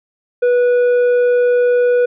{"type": "tone with tanh clipping", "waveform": "sine", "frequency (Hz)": 489.4, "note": "B4", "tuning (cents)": -16, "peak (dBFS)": -11, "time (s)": [0.42, 2.06], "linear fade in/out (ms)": 10, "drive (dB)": 6, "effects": []}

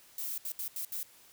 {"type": "noise bursts at uneven times", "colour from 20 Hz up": "violet", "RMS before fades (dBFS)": -37, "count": 5, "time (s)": [[0.18, 0.38], [0.45, 0.52], [0.59, 0.68], [0.76, 0.85], [0.92, 1.03]], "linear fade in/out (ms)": 2, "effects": ["white hiss -59 dBFS RMS until 1.32 s"]}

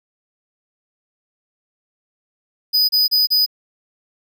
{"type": "tone bursts", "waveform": "square", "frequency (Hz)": 4978, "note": "D#8", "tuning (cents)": 0, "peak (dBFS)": -13, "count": 4, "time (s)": [2.73, 3.463], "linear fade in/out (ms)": 20, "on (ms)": 160, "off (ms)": 31, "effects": []}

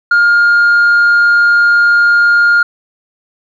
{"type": "tone with tanh clipping", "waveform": "sine", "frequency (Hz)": 1413, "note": "F6", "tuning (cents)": 20, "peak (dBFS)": -6, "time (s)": [0.11, 2.63], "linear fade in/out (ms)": 5, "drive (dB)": 1, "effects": []}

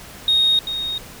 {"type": "tone with echo", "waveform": "sine", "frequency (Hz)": 3729, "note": "A#7", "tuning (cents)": 0, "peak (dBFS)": -12, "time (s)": [0.28, 0.59], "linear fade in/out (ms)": 2, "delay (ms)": 390, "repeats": 1, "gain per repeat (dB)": -10, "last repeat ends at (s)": 0.98, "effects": ["tanh soft clip ceiling -9 dBFS", "pink hiss -39 dBFS RMS until 1.2 s"]}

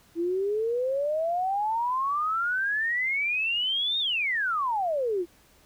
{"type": "exponential two-way sweep", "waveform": "sine", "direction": "up then down", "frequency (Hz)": [329.6, 3729, 329.6], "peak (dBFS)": -24, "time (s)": [0.15, 5.26], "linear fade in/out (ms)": 50, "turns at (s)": 3.99, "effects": ["pink hiss -59 dBFS RMS until 5.65 s"]}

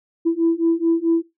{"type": "beating tone pair", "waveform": "sine", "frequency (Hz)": [329.6, 334.2], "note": ["E4", "E4"], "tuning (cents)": [0, 24], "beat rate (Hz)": 4.6, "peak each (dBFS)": [-18, -17], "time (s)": [0.25, 1.23], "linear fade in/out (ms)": 20, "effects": ["noise-tail reverb RT60 0.2 s tail -19 dB re dry", "tanh soft clip ceiling -9 dBFS"]}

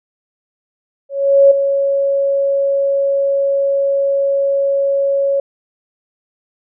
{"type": "tone with ADSR envelope", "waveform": "sine", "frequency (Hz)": 554.4, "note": "C#5", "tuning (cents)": 0, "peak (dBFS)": -3, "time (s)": [1.09, 5.4], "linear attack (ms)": 420, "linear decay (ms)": 7, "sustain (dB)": -9, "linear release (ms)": 3, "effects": []}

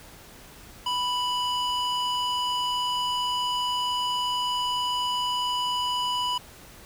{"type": "tone with band-pass filter", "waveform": "square", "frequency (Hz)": 987.8, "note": "B5", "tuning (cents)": 0, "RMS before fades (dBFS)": -27, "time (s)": [0.86, 6.38], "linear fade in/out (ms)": 5, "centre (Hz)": 2600, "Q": 1.1, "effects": ["pink hiss -48 dBFS RMS until 6.85 s"]}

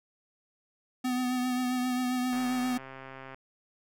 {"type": "tone with vibrato", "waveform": "square", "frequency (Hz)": 251.1, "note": "B3", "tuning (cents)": 29, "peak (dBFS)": -28, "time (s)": [1.04, 2.78], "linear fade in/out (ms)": 10, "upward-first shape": "triangle", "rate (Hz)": 7.5, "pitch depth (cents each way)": 30}
{"type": "click train", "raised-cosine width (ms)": 0.5, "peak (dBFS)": -29, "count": 136, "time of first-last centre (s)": [2.33, 3.345], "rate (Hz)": 133}
{"effects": []}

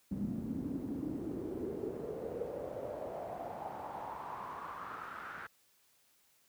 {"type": "noise with band-pass filter sweep", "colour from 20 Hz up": "brown", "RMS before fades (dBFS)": -41, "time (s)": [0.11, 5.47], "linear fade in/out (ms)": 5, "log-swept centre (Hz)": [210, 1500], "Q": 4.9, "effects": ["white hiss -70 dBFS RMS until 6.48 s", "high-pass 60 Hz 12 dB/octave"]}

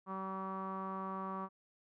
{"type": "tone with low-pass filter", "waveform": "sawtooth", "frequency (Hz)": 191, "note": "G3", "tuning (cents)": -45, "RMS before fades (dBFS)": -41, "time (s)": [0.06, 1.49], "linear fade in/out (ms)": 50, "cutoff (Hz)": 1100, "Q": 9.2, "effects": []}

